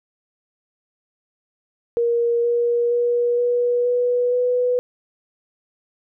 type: tone with pitch steps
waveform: sine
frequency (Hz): 470.9 / 475.5 / 480.2 / 485 / 489.8 / 494.6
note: A#4 / A#4 / B4 / B4 / B4 / B4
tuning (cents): +18 / +34 / -49 / -31 / -14 / +3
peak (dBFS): -16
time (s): 1.97-4.79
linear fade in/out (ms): 0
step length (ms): 470
effects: none